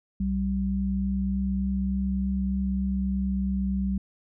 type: tone pair together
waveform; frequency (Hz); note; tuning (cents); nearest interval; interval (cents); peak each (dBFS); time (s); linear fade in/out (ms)
sine; 64.6 / 193.58; C2 / G3; -21 / -21; octave + perfect fifth; 1900; -29 / -25; 0.2-3.98; 5
effects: none